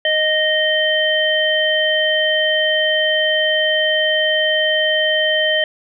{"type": "harmonic tone", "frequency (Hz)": 620, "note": "D#5", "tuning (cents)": -6, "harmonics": [1, 3, 5], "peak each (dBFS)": [-18, -18, -18], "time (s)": [0.05, 5.64], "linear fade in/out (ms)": 2, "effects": []}